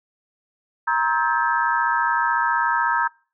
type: tone cluster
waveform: sine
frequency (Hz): 941 / 1057 / 1290 / 1586 / 1720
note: A#5 / C6 / E6 / G6 / A6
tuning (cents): +16 / +17 / -38 / +20 / -40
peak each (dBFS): -21 / -29 / -24 / -24 / -29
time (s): 0.87-3.08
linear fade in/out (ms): 10
effects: noise-tail reverb RT60 0.4 s tail -25 dB re dry